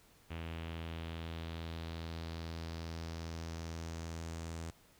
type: tone with low-pass filter sweep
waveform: sawtooth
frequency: 82.41 Hz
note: E2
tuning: in tune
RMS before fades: -43 dBFS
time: 0.3-4.71 s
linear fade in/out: 10 ms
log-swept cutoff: 2800 to 7700 Hz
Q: 2.6
effects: pink hiss -65 dBFS RMS until 4.99 s